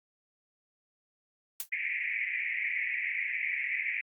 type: noise with exponential decay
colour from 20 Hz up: blue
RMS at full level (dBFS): -30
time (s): 1.6-1.69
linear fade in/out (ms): 1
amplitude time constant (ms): 18
type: band-pass noise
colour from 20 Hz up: white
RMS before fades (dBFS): -33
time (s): 1.72-4.01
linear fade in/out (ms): 2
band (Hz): 1900 to 2400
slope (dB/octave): 96
effects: Opus 48 kbps